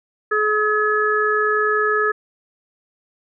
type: harmonic tone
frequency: 425.4 Hz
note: G#4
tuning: 42 cents sharp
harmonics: 1 / 3 / 4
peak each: -20 / -20 / -20 dBFS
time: 0.31-2.12 s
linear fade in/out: 10 ms
effects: none